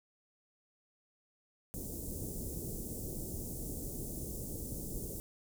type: band-stop noise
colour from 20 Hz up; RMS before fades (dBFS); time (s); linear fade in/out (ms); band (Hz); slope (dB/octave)
pink; -41; 1.74-5.2; 0; 470 to 7500; 24
effects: none